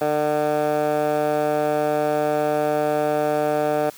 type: tone with band-pass filter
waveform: 15% pulse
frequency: 150 Hz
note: D3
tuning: 37 cents sharp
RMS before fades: -21 dBFS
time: 0.01-3.9 s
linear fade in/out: 5 ms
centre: 710 Hz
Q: 2.1
effects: white hiss -45 dBFS RMS until 3.97 s